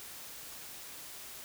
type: silence
effects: white hiss -47 dBFS RMS until 1.44 s